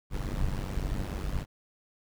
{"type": "noise with amplitude modulation", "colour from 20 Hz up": "brown", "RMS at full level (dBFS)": -28, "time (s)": [0.1, 1.46], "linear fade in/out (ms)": 50, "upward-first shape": "sine", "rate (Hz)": 96.5, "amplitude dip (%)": 85, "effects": []}